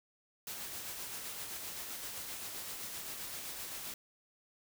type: noise with tremolo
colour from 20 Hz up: white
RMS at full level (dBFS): -42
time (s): 0.47-3.94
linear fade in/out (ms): 2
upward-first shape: sine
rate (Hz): 7.7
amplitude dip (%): 30
effects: none